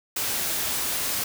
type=noise; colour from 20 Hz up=white; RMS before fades=-27 dBFS; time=0.16-1.24 s; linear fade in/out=5 ms; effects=none